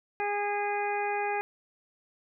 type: harmonic tone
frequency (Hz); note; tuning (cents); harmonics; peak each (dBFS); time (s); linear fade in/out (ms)
410; G#4; -22; 1 / 2 / 3 / 4 / 5 / 6; -33 / -30 / -43 / -38 / -39 / -38; 0.2-1.41; 0
effects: none